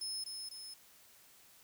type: tone with echo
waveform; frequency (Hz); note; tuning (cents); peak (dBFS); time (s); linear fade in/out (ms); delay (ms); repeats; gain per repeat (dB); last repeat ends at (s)
30% pulse; 5200; E8; -24; -34; 0.01-0.24; 5; 250; 2; -4; 0.74
effects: white hiss -62 dBFS RMS until 1.63 s